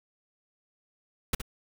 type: noise with echo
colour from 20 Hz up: pink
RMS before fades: -25 dBFS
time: 1.33-1.35 s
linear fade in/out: 5 ms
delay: 67 ms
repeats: 1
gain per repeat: -10 dB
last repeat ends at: 1.417 s
effects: none